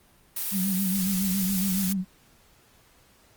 blue noise, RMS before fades -30 dBFS, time 0.36-1.93 s, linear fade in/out 5 ms
sine tone with vibrato, 190.8 Hz, G3, 47 cents flat, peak -24 dBFS, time 0.51-2.05 s, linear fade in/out 50 ms, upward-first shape sine, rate 7.2 Hz, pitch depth 71 cents each way
effects pink hiss -59 dBFS RMS until 3.36 s + Opus 32 kbps

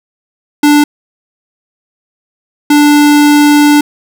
square tone bursts at uneven times, 293.7 Hz, D4, in tune, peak -4 dBFS, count 2, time 0.63-0.84 / 2.7-3.81 s, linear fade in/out 5 ms, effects none

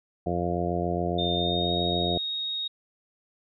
harmonic tone, 87.31 Hz, F2, in tune, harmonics 1 / 2 / 3 / 4 / 5 / 6 / 7 / 8, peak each -33 / -31 / -37 / -32 / -34 / -36 / -35 / -31 dBFS, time 0.26-2.18 s, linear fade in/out 5 ms
sine tone with pitch glide, 3625 to 3749 Hz, A#7 to A#7, -49 to +9 cents, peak -28 dBFS, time 1.18-2.68 s, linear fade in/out 10 ms, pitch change +58 cents, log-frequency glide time 1.34-1.74 s
effects none

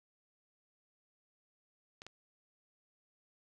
clicks, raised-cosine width 0.2 ms, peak -30 dBFS, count 2, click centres 2.019 / 2.066 s, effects none

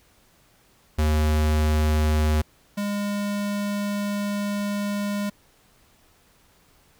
square tone pair in turn, 76.7 / 203.9 Hz, D#2 / G#3, -24 / -32 cents, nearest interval octave + perfect fourth, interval 1692 cents, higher second, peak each -19 / -25 dBFS, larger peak first, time 0.98-2.42 / 2.77-5.3 s, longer second, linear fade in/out 10 ms, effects pink hiss -59 dBFS RMS until 6.99 s

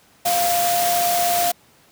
sine tone in noise, 700 Hz, F5, 4 cents sharp, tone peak -18 dBFS, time 0.25-1.52 s, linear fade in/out 10 ms, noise white, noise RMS -23 dBFS, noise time 0.25-1.52 s, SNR +2 dB, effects pink hiss -54 dBFS RMS until 1.91 s + high-pass 100 Hz 12 dB/octave

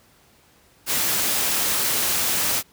white noise, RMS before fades -22 dBFS, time 0.86-2.63 s, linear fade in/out 50 ms, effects pink hiss -56 dBFS RMS until 2.72 s + high-pass 60 Hz 12 dB/octave

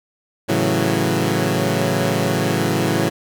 15% pulse chord, F# minor seventh, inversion first, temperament equal, 110 / 138.59 / 164.81 / 185 Hz, A2 / C#3 / E3 / F#3, 0 / 0 / 0 / 0 cents, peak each -16 dBFS, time 0.48-3.1 s, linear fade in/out 20 ms, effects none

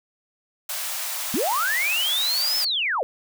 white high-pass noise, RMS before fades -29 dBFS, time 0.69-2.65 s, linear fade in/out 5 ms, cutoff 560 Hz, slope 96 dB/octave
sine linear two-way sweep, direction up then down, 196 to 5290 to 434.9 Hz, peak -21 dBFS, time 1.34-3.03 s, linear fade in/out 0 ms, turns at 2.58 s
effects none

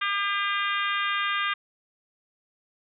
harmonic tone, 401.9 Hz, G4, 43 cents sharp, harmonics 3 / 4 / 5 / 6 / 7 / 8 / 9, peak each -28 / -30 / -32 / -34 / -35 / -36 / -37 dBFS, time 0.01-1.54 s, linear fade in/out 10 ms, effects none

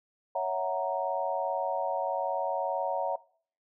sine chord, F# dominant seventh, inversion second, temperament equal with one note detuned, 557.6 / 659.3 / 740 / 932.3 Hz, C#5 / E5 / F#5 / A#5, +10 / 0 / 0 / 0 cents, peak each -33 dBFS, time 0.35-3.16 s, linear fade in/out 5 ms, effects noise-tail reverb RT60 0.5 s tail -21 dB re dry

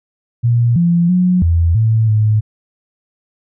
sine tone with pitch steps, 118.7 / 171.6 / 181.2 / 84 / 111.4 / 107.7 Hz, A#2 / F3 / F#3 / E2 / A2 / A2, +32 / -30 / -36 / +33 / +22 / -37 cents, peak -9 dBFS, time 0.43-2.41 s, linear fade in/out 20 ms, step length 330 ms, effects none

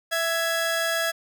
sawtooth tone pair together, 662 / 1668.1 Hz, E5 / G#6, +7 / +7 cents, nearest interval octave + major third, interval 1600 cents, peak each -22 dBFS, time 0.11-1.12 s, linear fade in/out 20 ms, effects none

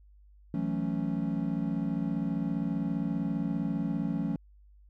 triangle chord, F# minor seventh, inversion third, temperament equal, 164.81 / 185 / 220 / 277.2 Hz, E3 / F#3 / A3 / C#4, 0 / 0 / 0 / 0 cents, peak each -32 dBFS, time 0.54-4.36 s, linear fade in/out 2 ms, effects added 50 Hz sine -54 dBFS peak until 4.89 s

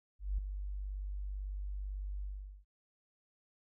sine tone with ADSR envelope, 49 Hz, G1, in tune, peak -29 dBFS, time 0.19-2.65 s, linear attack 190 ms, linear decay 8 ms, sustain -8 dB, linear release 420 ms, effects none

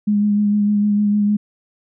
sine tone with vibrato, 206.8 Hz, G#3, 7 cents flat, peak -13 dBFS, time 0.07-1.37 s, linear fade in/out 10 ms, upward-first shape sine, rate 6.6 Hz, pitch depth 20 cents each way, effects none

